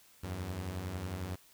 sawtooth beating tone pair, 81.9 / 92.9 Hz, E2 / F#2, -11 / +7 cents, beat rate 11 Hz, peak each -39 / -34 dBFS, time 0.23-1.36 s, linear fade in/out 10 ms, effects white hiss -62 dBFS RMS until 1.53 s

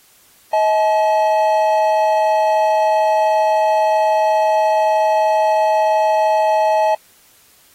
triangle tone pair together, 635 / 858 Hz, D#5 / A5, +35 / -44 cents, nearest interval perfect fourth, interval 521 cents, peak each -13 dBFS, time 0.53-6.95 s, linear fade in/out 5 ms, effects white hiss -51 dBFS RMS until 7.74 s + AAC 48 kbps

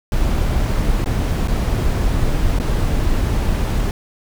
brown noise with dropouts, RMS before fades -17 dBFS, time 0.12-3.91 s, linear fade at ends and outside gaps 1 ms, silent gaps 1.044-1.059 / 1.475-1.482 / 2.588-2.599 s, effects none

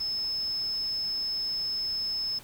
triangle tone, 5220 Hz, E8, 18 cents flat, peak -25 dBFS, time 0-2.39 s, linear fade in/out 10 ms, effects tanh soft clip ceiling -26 dBFS + pink hiss -50 dBFS RMS until 2.43 s

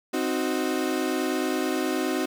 35% pulse chord, C diminished, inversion none, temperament equal, 261.6 / 311.1 / 370 Hz, C4 / Eb4 / Gb4, 0 / 0 / 0 cents, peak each -27 dBFS, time 0.13-2.26 s, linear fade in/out 10 ms, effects 10-bit

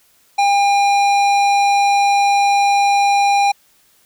sine tone with hard clipping, 804 Hz, G5, 44 cents sharp, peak -13 dBFS, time 0.38-3.52 s, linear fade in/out 10 ms, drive 14 dB, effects white hiss -55 dBFS RMS until 4.05 s

